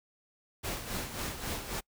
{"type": "noise with tremolo", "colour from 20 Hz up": "pink", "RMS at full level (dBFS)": -35, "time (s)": [0.63, 1.81], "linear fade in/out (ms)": 20, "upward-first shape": "sine", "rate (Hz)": 3.7, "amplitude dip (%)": 60, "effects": ["noise-tail reverb RT60 0.1 s tail -26 dB re dry"]}